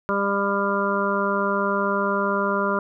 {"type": "harmonic tone", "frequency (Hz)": 199.5, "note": "G3", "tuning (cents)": 31, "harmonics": [1, 2, 3, 5, 6, 7], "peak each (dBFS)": [-27, -27, -27, -27, -27, -27], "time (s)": [0.09, 2.79], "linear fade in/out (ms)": 0, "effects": []}